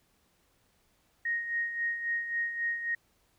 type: tone with tremolo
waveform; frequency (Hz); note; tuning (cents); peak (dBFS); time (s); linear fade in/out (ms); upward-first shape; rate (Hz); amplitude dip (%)
sine; 1868; A#6; +3; -27; 1.25-2.95; 5; sine; 3.7; 60
effects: pink hiss -70 dBFS RMS until 3.38 s